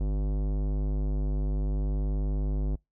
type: tone with tanh clipping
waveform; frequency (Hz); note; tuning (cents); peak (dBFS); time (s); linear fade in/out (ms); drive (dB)
sine; 50.3; G1; +45; -27; 0-2.76; 10; 18
effects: noise-tail reverb RT60 0.2 s tail -26 dB re dry